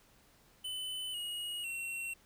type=tone with pitch steps; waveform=square; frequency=3019 / 2887 / 2723 Hz; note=F#7 / F#7 / F7; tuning=+34 / -43 / -44 cents; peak=-38 dBFS; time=0.64-2.14 s; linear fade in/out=10 ms; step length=500 ms; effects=pink hiss -65 dBFS RMS until 2.25 s